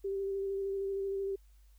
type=tone with vibrato; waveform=sine; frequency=392 Hz; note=G4; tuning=in tune; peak=-32 dBFS; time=0.04-1.36 s; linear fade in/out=10 ms; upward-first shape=square; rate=13 Hz; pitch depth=14 cents each way; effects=added 50 Hz sine -57 dBFS peak until 1.78 s + white hiss -73 dBFS RMS until 1.78 s